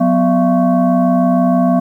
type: tone with frequency modulation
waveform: sine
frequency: 248.7 Hz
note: B3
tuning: 12 cents sharp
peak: -9 dBFS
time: 0-1.8 s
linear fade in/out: 10 ms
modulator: 431 Hz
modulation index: 1.2
effects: 8-bit